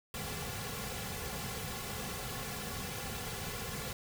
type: noise with comb filter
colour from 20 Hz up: pink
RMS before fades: -40 dBFS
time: 0.14-3.93 s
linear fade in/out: 2 ms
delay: 3.2 ms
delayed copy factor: -0.75
effects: none